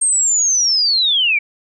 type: linear sweep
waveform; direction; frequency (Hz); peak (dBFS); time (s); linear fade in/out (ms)
sine; down; 8570 to 2246; -12; 0.01-1.39; 10
effects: none